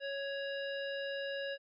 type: harmonic tone with a mistuned harmonic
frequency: 554.4 Hz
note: C#5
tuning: in tune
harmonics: 1 / 3 / 5 / 7 / 9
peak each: -38 / -42 / -46 / -51 / -56 dBFS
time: 0-1.58 s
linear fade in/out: 50 ms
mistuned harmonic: 5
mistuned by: +30 cents
effects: none

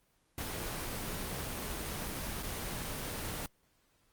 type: noise with dropouts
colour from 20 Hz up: pink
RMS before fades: -38 dBFS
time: 0.38-3.46 s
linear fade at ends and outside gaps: 1 ms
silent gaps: 2.427-2.431 s
effects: pink hiss -72 dBFS RMS until 4.12 s + Opus 24 kbps

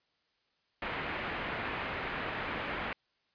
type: low-pass noise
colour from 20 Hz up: white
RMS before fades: -37 dBFS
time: 0.82-2.93 s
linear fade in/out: 2 ms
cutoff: 2400 Hz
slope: 24 dB/octave
effects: white hiss -75 dBFS RMS until 3.34 s + resampled to 11025 Hz

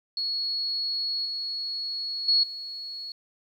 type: tone with level steps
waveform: sine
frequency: 4348 Hz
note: C#8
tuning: 34 cents flat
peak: -26 / -29 / -18 / -34 dBFS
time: 0.17-3.12 s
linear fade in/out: 2 ms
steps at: 1.25 / 2.28 / 2.43 s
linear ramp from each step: 5 ms
effects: 10-bit

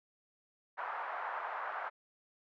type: band-pass noise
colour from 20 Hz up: white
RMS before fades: -40 dBFS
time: 0.77-1.9 s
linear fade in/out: 20 ms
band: 680 to 1400 Hz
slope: 24 dB/octave
effects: none

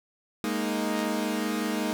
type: chord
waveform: sawtooth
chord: Ab suspended second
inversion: none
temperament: equal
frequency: 207.7 / 233.1 / 311.1 Hz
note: Ab3 / Bb3 / Eb4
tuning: 0 / 0 / 0 cents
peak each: -27 dBFS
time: 0.44-1.93 s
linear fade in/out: 0 ms
effects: none

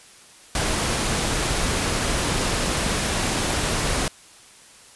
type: noise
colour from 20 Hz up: pink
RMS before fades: -23 dBFS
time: 0.55-4.08 s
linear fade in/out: 2 ms
effects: white hiss -48 dBFS RMS until 4.95 s + resampled to 24000 Hz

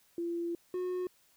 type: tone pair in turn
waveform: sine / triangle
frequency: 341.1 / 363.4 Hz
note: F4 / F#4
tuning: -41 / -31 cents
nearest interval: minor second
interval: 110 cents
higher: second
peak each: -32 / -30 dBFS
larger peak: second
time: 0.18-0.55 / 0.74-1.07 s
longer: first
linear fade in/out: 2 ms
effects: white hiss -67 dBFS RMS until 1.36 s

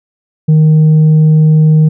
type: tone with tanh clipping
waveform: sine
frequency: 155.56 Hz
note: D#3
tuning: in tune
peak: -4 dBFS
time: 0.48-1.89 s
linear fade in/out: 10 ms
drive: 2 dB
effects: none

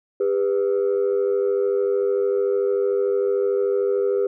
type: tone pair together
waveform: sine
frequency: 400.5 / 493.9 Hz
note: G4 / B4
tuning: +37 / 0 cents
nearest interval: major third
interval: 363 cents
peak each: -18 / -21 dBFS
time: 0.2-4.27 s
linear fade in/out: 5 ms
effects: tanh soft clip ceiling -14 dBFS

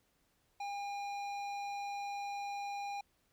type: tone with hard clipping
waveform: triangle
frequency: 807 Hz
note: G#5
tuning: 50 cents flat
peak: -40 dBFS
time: 0.6-3.01 s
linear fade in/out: 5 ms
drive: 16 dB
effects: pink hiss -75 dBFS RMS until 3.32 s

